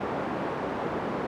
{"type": "band-pass noise", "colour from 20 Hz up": "pink", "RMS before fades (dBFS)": -31, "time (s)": [0, 1.27], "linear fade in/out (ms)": 10, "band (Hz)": [220, 1100], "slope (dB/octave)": 12, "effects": []}